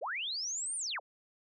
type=linear two-way sweep; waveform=sine; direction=up then down; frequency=380.8 to 9280 to 380.8 Hz; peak=-34 dBFS; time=0.01-1 s; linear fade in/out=20 ms; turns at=0.76 s; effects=none